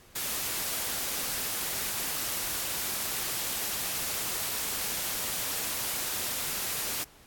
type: noise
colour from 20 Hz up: white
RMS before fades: -32 dBFS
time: 0.15-7.04 s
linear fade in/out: 10 ms
effects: pink hiss -56 dBFS RMS until 7.26 s + AAC 64 kbps